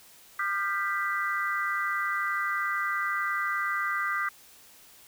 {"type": "chord", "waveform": "sine", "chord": "G dominant seventh", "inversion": "second", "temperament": "equal with one note detuned", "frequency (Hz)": [1200, 1396.9, 1568, 1975.5], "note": ["D6", "F6", "G6", "B6"], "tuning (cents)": [37, 0, 0, 0], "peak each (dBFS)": [-30, -36, -32, -32], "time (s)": [0.39, 4.29], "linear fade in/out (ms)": 5, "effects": ["white hiss -54 dBFS RMS until 5.07 s"]}